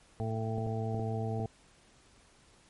harmonic tone, 111.5 Hz, A2, 23 cents sharp, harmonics 1 / 2 / 3 / 4 / 6 / 7, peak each -33 / -39 / -47 / -39 / -42 / -42 dBFS, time 0.2-1.46 s, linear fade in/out 0 ms
clicks, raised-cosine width 2 ms, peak -27 dBFS, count 5, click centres 0.582 / 0.666 / 0.946 / 0.996 / 1.399 s
effects pink hiss -62 dBFS RMS until 2.69 s + MP3 48 kbps

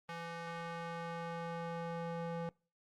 square tone with band-pass filter sweep, 168.2 Hz, E3, 35 cents sharp, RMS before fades -42 dBFS, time 0.09-2.49 s, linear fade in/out 0 ms, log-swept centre 1500 to 560 Hz, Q 0.81, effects noise-tail reverb RT60 0.4 s tail -26 dB re dry + Opus 32 kbps

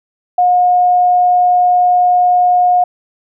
sine tone, 719 Hz, F#5, 50 cents flat, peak -7 dBFS, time 0.38-2.84 s, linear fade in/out 5 ms, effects none

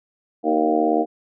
harmonic tone with a mistuned harmonic, 77.78 Hz, D#2, in tune, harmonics 3 / 4 / 5 / 6 / 7 / 8 / 9 / 10, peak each -27 / -21 / -27 / -23 / -32 / -28 / -21 / -30 dBFS, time 0.43-1.06 s, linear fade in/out 50 ms, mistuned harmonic 5, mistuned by -26 cents, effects none

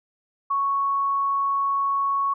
sine tone, 1108.7 Hz, C#6, in tune, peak -20 dBFS, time 0.5-2.34 s, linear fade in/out 10 ms, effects none

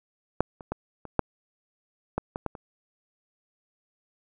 clicks, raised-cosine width 1 ms, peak -6 / -27 / -15 / -25 / -6 / -12 / -17 / -14 / -26 dBFS, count 9, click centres 0.406 / 0.608 / 0.72 / 1.053 / 1.193 / 2.18 / 2.359 / 2.463 / 2.552 s, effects none

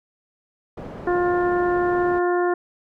white low-pass noise, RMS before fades -35 dBFS, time 0.77-2.19 s, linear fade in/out 5 ms, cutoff 510 Hz, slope 12 dB/octave
harmonic tone, 354.1 Hz, F4, 24 cents sharp, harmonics 1 / 2 / 3 / 4 / 5, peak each -19 / -25 / -29 / -31 / -33 dBFS, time 1.07-2.54 s, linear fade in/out 5 ms
effects none

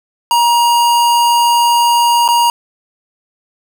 square tone with dropouts, 947 Hz, A#5, 27 cents sharp, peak -9 dBFS, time 0.31-2.5 s, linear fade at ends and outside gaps 1 ms, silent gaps 2.279-2.287 s, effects 7-bit

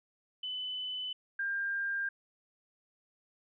sine tone pair in turn, 3010 / 1598.6 Hz, F#7 / G6, +29 / +33 cents, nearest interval major seventh, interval 1096 cents, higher first, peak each -35 / -31 dBFS, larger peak second, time 0.43-1.13 / 1.39-2.09 s, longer neither, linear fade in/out 5 ms, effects none

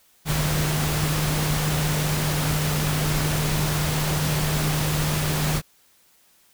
sine tone in noise, 151.9 Hz, D#3, 41 cents flat, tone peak -23 dBFS, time 0.25-5.62 s, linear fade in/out 50 ms, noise pink, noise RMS -26 dBFS, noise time 0.25-5.62 s, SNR 0 dB, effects white hiss -59 dBFS RMS until 6.53 s

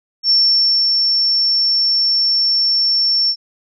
sine tone with ADSR envelope, 5430 Hz, F8, 50 cents flat, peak -9 dBFS, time 0.23-3.36 s, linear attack 70 ms, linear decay 570 ms, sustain -3 dB, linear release 65 ms, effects none

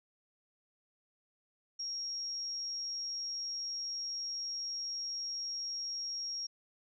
sine tone, 5588 Hz, F8, in tune, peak -36 dBFS, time 1.79-6.47 s, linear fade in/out 10 ms, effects none

